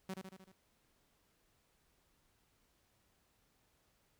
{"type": "tone with echo", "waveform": "sawtooth", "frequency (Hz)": 189.2, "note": "F#3", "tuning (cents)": 39, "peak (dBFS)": -36, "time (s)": [0.09, 0.14], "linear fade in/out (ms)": 5, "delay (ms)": 76, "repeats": 5, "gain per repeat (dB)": -4, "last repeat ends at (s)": 0.52, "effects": ["pink hiss -75 dBFS RMS until 4.19 s"]}